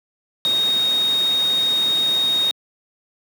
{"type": "tone in noise", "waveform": "sine", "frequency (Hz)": 3729, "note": "A#7", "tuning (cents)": 0, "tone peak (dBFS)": -16, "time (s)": [0.45, 2.51], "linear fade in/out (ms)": 0, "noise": "pink", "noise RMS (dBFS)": -31, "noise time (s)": [0.45, 2.51], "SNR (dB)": 12, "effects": ["high-pass 200 Hz 12 dB/octave"]}